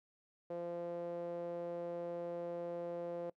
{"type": "tone with band-pass filter", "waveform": "sawtooth", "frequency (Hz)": 172.3, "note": "F3", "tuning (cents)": -23, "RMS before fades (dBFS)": -42, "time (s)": [0.5, 3.3], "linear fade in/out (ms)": 5, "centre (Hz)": 510, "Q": 3.9, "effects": ["noise-tail reverb RT60 0.1 s tail -22 dB re dry"]}